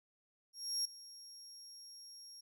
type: tone with ADSR envelope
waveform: 35% pulse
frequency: 5580 Hz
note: F8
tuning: 2 cents flat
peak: -30 dBFS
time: 0.53-2.41 s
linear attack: 320 ms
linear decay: 6 ms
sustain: -19 dB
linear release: 8 ms
effects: none